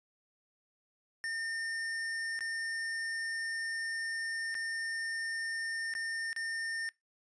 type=tone with dropouts; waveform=square; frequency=1815 Hz; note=A#6; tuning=47 cents flat; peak=-35 dBFS; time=1.24-6.89 s; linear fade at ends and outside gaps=0 ms; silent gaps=2.391-2.407 / 4.544-4.551 / 5.938-5.951 / 6.33-6.363 s; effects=noise-tail reverb RT60 0.2 s tail -24 dB re dry + resampled to 22050 Hz